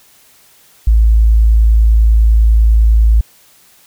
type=tone; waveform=sine; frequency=55 Hz; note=A1; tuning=in tune; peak=-5 dBFS; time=0.87-3.21 s; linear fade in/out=5 ms; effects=white hiss -47 dBFS RMS until 3.86 s